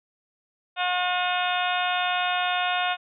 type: harmonic tone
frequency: 360.1 Hz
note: F#4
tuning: 47 cents flat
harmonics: 2 / 3 / 4 / 5 / 6 / 7 / 8 / 9 / 10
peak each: -26 / -32 / -29 / -37 / -37 / -32 / -33 / -39 / -33 dBFS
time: 0.76-2.97 s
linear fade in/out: 50 ms
effects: none